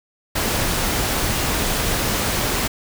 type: noise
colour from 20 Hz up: pink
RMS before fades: -21 dBFS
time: 0.35-2.68 s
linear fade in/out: 10 ms
effects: none